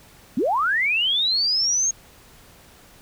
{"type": "linear sweep", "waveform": "sine", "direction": "up", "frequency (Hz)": [196, 6570], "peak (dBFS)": -18, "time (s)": [0.37, 1.91], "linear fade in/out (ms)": 5, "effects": ["pink hiss -50 dBFS RMS until 3.01 s"]}